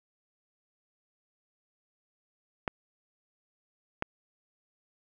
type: clicks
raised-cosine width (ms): 0.5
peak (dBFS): -14 / -14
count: 2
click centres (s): 2.678 / 4.024
effects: none